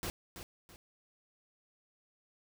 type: noise with echo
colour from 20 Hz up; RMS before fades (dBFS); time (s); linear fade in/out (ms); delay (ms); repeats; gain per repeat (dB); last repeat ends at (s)
pink; -38; 0.03-0.1; 0; 330; 2; -9; 0.76
effects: none